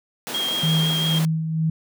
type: high-pass noise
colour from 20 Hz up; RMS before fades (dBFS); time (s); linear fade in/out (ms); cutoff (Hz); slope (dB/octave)
pink; -31; 0.27-1.25; 0; 190; 24
type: tone with vibrato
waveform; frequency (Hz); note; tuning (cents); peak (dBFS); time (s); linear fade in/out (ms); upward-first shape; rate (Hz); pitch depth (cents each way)
sine; 3235; G#7; -46; -22; 0.34-1.19; 5; sine; 5.8; 14
type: tone with tremolo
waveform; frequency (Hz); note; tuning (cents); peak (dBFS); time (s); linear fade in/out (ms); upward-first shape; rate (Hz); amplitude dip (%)
sine; 160; D#3; +49; -17; 0.63-1.7; 5; sine; 2.1; 50
effects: none